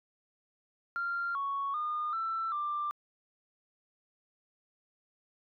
sine tone with pitch steps, 1388 / 1111 / 1218 / 1334 / 1184 Hz, F6 / C#6 / D#6 / E6 / D6, -11 / +4 / -37 / +20 / +14 cents, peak -30 dBFS, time 0.96-2.91 s, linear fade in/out 0 ms, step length 390 ms, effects tanh soft clip ceiling -26 dBFS

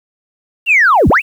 sine linear two-way sweep, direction down then up, 2847 to 34.53 to 2847 Hz, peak -5 dBFS, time 0.66-1.22 s, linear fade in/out 50 ms, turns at 1.09 s, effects tanh soft clip ceiling -2 dBFS + 7-bit

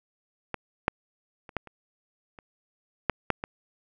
clicks, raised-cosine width 0.5 ms, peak -15 / -6 / -29 / -13 / -30 / -30 / -7 / -7 / -17 dBFS, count 9, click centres 0.543 / 0.881 / 1.492 / 1.567 / 1.673 / 2.388 / 3.097 / 3.303 / 3.439 s, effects none

